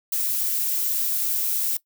violet noise, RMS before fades -24 dBFS, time 0.12-1.77 s, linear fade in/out 5 ms, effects noise-tail reverb RT60 0.1 s tail -19 dB re dry

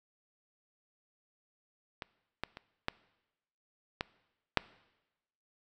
clicks, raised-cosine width 0.3 ms, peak -23 / -18 / -28 / -15 / -16 / -7 dBFS, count 6, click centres 2.022 / 2.436 / 2.571 / 2.884 / 4.009 / 4.573 s, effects noise-tail reverb RT60 1.0 s tail -21 dB re dry

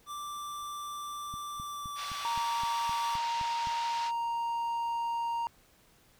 square tone with pitch glide, 1174.7 to 1152.5 Hz, D6 to D6, 0 to -33 cents, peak -38 dBFS, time 0.06-3.19 s, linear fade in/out 50 ms, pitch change -33 cents, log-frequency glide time 1.58-2.22 s
click train, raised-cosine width 5 ms, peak -33 dBFS, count 10, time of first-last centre 1.34-3.672 s, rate 3.86 Hz
white band-pass noise, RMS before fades -42 dBFS, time 1.95-4.12 s, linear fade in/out 50 ms, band 720 to 5000 Hz, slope 24 dB/octave
triangle tone, 932.3 Hz, A#5, in tune, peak -28 dBFS, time 2.25-5.47 s, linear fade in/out 0 ms
effects pink hiss -63 dBFS RMS until 6.19 s

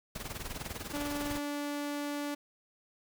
pink noise with tremolo, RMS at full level -38 dBFS, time 0.15-1.39 s, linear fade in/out 5 ms, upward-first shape sine, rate 20 Hz, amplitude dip 75%
sawtooth tone, 290 Hz, D4, 22 cents flat, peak -30 dBFS, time 0.93-2.35 s, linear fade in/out 10 ms
effects none

